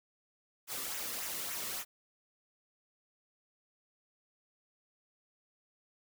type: noise with flanger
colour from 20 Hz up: white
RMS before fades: -39 dBFS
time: 0.67-1.85 s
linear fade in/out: 50 ms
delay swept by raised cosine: 0.21 to 1.31 ms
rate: 3.5 Hz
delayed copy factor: -0.5
effects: none